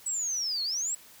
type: linear two-way sweep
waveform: sine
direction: down then up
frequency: 7902 to 4206 to 7902 Hz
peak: -28 dBFS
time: 0.06-0.95 s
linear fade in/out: 5 ms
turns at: 0.63 s
effects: white hiss -53 dBFS RMS until 1.2 s